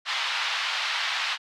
white band-pass noise, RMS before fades -28 dBFS, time 0.05-1.38 s, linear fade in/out 50 ms, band 870 to 4000 Hz, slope 24 dB/octave, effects none

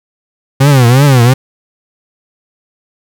40% pulse tone with vibrato, 130.81 Hz, C3, in tune, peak -3 dBFS, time 0.6-1.34 s, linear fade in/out 10 ms, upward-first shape triangle, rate 2.8 Hz, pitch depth 220 cents each way, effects none

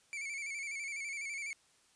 45% pulse tone with vibrato, 2261 Hz, C#7, 34 cents sharp, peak -38 dBFS, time 0.13-1.53 s, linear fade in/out 0 ms, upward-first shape square, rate 12 Hz, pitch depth 54 cents each way, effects white hiss -68 dBFS RMS until 1.95 s + resampled to 22050 Hz

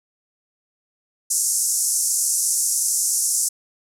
white band-pass noise, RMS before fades -21 dBFS, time 1.3-3.49 s, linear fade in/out 10 ms, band 5700 to 11000 Hz, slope 48 dB/octave, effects none

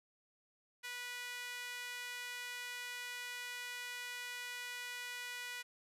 sawtooth tone with high-pass filter, 490 Hz, B4, 14 cents flat, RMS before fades -45 dBFS, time 0.83-5.63 s, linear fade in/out 20 ms, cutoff 1900 Hz, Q 1.8, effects resampled to 32000 Hz + 12-bit

